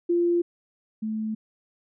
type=tone pair in turn; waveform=sine; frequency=345.9 / 217.9 Hz; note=F4 / A3; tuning=-17 / -17 cents; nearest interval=minor sixth; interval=800 cents; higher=first; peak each=-19 / -26 dBFS; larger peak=first; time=0.09-0.42 / 1.02-1.35 s; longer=neither; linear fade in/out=10 ms; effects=none